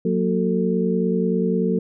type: tone cluster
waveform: sine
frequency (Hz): 182.3 / 232.6 / 369.8 / 446.3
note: F#3 / A#3 / F#4 / A4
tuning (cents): -25 / -4 / -1 / +25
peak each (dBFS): -21 / -24 / -27 / -23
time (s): 0.05-1.79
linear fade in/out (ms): 5
effects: none